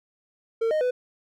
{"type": "tone with pitch steps", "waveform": "triangle", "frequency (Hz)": [454.2, 618, 499.1], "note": ["A#4", "D#5", "B4"], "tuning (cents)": [-45, -12, 18], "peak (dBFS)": -19, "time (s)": [0.61, 0.91], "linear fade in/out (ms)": 10, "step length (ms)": 100, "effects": []}